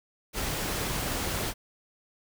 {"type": "noise", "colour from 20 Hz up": "pink", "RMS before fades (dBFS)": -31, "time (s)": [0.33, 1.54], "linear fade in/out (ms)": 50, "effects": []}